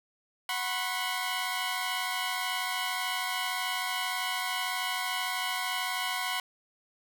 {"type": "chord", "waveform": "15% pulse", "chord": "F# suspended fourth", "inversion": "none", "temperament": "equal with one note detuned", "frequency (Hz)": [740, 987.8, 1080.9], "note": ["F#5", "B5", "C#6"], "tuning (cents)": [0, 0, -44], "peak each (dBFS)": -28, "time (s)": [0.49, 6.4], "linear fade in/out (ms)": 2, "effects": []}